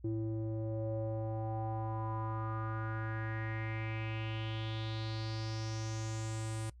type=tone with low-pass filter sweep; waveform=square; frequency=110.6 Hz; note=A2; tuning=9 cents sharp; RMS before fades=-38 dBFS; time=0.04-6.7 s; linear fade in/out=5 ms; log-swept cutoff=360 to 9100 Hz; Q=4.8; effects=noise-tail reverb RT60 0.1 s tail -21 dB re dry + added 60 Hz sine -53 dBFS peak until 6.8 s